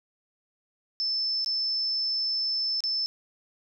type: tone with dropouts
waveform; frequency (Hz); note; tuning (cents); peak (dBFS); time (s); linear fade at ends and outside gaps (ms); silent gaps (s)
sine; 5274; E8; 0; -25; 1-3.06; 0; 1.446-1.461 / 2.805-2.838
effects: none